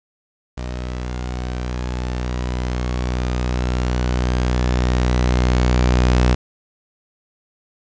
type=tone with level ramp; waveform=sawtooth; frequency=61.74 Hz; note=B1; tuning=in tune; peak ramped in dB=-21 to -8 dBFS; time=0.57-6.35 s; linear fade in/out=10 ms; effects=resampled to 16000 Hz + 7-bit